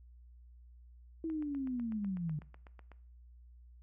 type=linear sweep; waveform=sine; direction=down; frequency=329.6 to 145.9 Hz; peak=-34 dBFS; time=1.24-2.39 s; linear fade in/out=2 ms
type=click train; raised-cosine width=0.5 ms; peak=-39 dBFS; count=14; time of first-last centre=1.3-2.917 s; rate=8.04 Hz
effects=noise-tail reverb RT60 0.5 s tail -18 dB re dry + added 60 Hz sine -54 dBFS peak until 3.82 s